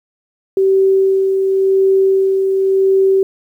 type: tone with tremolo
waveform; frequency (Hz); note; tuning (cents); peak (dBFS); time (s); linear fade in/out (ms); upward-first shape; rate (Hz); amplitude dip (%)
sine; 385.3; G4; -30; -8; 0.57-3.23; 2; sine; 0.92; 35
effects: 8-bit